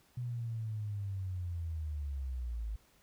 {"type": "linear sweep", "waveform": "sine", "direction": "down", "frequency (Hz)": [124, 52], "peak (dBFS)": -35, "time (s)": [0.17, 2.76], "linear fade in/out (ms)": 5, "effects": ["pink hiss -67 dBFS RMS until 3.02 s"]}